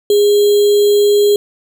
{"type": "tone with sample-and-hold", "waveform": "sine", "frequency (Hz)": 411.3, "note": "G#4", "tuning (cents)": -17, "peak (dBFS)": -7, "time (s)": [0.1, 1.36], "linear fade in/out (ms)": 2, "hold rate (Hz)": 3675, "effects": []}